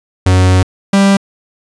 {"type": "tone pair in turn", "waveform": "45% pulse", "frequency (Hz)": [92.5, 197.08], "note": ["F#2", "G3"], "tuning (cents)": [0, 10], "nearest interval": "octave + minor second", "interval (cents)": 1310, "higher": "second", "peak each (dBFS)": -6, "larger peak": "neither", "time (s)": [[0.26, 0.63], [0.93, 1.17]], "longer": "first", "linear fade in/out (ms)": 5, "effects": ["resampled to 22050 Hz"]}